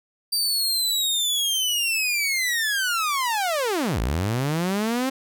sawtooth linear two-way sweep, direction down then up, 4692 to 50.1 to 269.4 Hz, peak -18 dBFS, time 0.32-5.1 s, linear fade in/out 10 ms, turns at 4 s, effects none

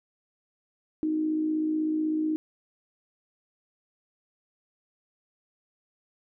sine tone with amplitude modulation, 311.1 Hz, D#4, in tune, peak -22 dBFS, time 1.03-2.36 s, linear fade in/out 0 ms, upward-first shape sine, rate 56.1 Hz, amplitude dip 45%, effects none

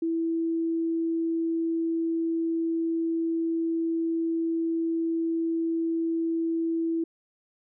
sine tone, 329.6 Hz, E4, in tune, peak -24 dBFS, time 0.02-7.04 s, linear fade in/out 5 ms, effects none

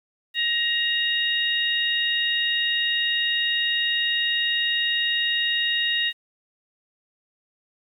harmonic tone, 940 Hz, A#5, 14 cents sharp, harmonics 2 / 3 / 4, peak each -25 / -25 / -25 dBFS, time 0.34-6.13 s, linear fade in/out 50 ms, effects 9-bit

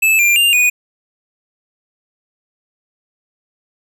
square tone with pitch steps, 2617 / 2385 / 2797 / 2470 Hz, E7 / D7 / F7 / D#7, -13 / +26 / +2 / -13 cents, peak -10 dBFS, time 0.02-0.7 s, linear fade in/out 10 ms, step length 170 ms, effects none

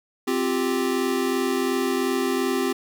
square chord, C suspended fourth, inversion none, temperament equal, 261.6 / 349.2 / 392 Hz, C4 / F4 / G4, 0 / 0 / 0 cents, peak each -26 / -28 / -26 dBFS, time 0.27-2.73 s, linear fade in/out 10 ms, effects none

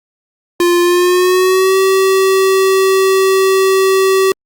square tone with pitch glide, 349.2 to 383 Hz, F4 to G4, 0 to -40 cents, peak -9 dBFS, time 0.6-4.32 s, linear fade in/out 2 ms, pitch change +160 cents, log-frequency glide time 0.81-1.77 s, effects Opus 48 kbps

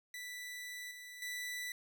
sawtooth tone with level steps, 1975.5 Hz, B6, in tune, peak -40 / -45 / -36 dBFS, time 0.14-1.72 s, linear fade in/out 2 ms, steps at 0.91 / 1.22 s, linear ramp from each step 2 ms, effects none

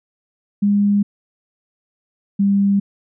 sine tone pair in turn, 203.3 / 199.23 Hz, G#3 / G3, -37 / +28 cents, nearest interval unison, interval 35 cents, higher first, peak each -12 dBFS, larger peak neither, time 0.62-1.03 / 2.39-2.8 s, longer neither, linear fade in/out 10 ms, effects none

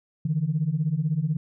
sine beating tone pair, 145.9 / 161.9 Hz, D3 / E3, -11 / -31 cents, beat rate 16 Hz, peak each -25 / -24 dBFS, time 0.25-1.37 s, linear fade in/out 5 ms, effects tanh soft clip ceiling -14 dBFS

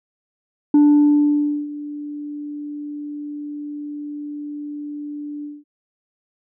sine tone with ADSR envelope, 293.7 Hz, D4, in tune, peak -6 dBFS, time 0.74-5.64 s, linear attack 4 ms, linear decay 930 ms, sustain -21 dB, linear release 200 ms, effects tanh soft clip ceiling -8 dBFS

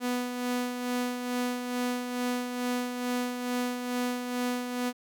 sawtooth tone with tremolo, 246.9 Hz, B3, in tune, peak -23 dBFS, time 0-4.93 s, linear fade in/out 50 ms, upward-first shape sine, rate 2.3 Hz, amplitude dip 50%, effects none

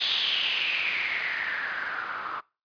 blue noise with low-pass filter sweep, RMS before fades -29 dBFS, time 0-2.41 s, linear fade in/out 20 ms, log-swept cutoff 3600 to 1200 Hz, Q 6.2, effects noise-tail reverb RT60 0.3 s tail -23 dB re dry + resampled to 11025 Hz

